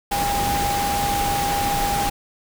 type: tone in noise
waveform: sine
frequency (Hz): 808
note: G#5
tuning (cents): -48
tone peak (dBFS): -21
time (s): 0.11-2.1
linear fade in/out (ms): 10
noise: pink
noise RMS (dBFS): -25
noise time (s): 0.11-2.1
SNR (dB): +1
effects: none